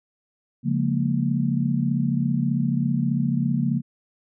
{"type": "chord", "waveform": "sine", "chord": "Bb minor seventh", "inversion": "first", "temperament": "just", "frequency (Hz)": [139.85, 174.81, 209.8, 233.1], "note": ["Db3", "F3", "Ab3", "Bb3"], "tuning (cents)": [16, 2, 18, 0], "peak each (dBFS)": [-24, -26, -29, -24], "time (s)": [0.63, 3.82], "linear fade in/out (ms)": 50, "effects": []}